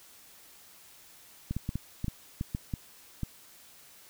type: clicks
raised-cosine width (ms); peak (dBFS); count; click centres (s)
5; -19; 10; 1.51 / 1.566 / 1.691 / 1.756 / 2.044 / 2.082 / 2.411 / 2.549 / 2.738 / 3.233
effects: white hiss -55 dBFS RMS until 4.09 s